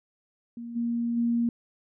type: tone with level steps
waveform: sine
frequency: 235.1 Hz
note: A#3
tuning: 15 cents sharp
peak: -35 / -25 / -22 dBFS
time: 0.57-1.49 s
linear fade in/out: 2 ms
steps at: 0.75 / 1.16 s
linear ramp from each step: 20 ms
effects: none